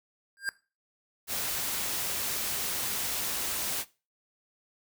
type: tone with exponential growth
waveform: square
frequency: 1600 Hz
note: G6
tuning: 35 cents sharp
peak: -25 dBFS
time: 0.37-0.49 s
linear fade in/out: 0 ms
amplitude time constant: 26 ms
type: noise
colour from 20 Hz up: white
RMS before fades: -32 dBFS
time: 1.27-3.85 s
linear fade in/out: 50 ms
effects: noise-tail reverb RT60 0.3 s tail -19 dB re dry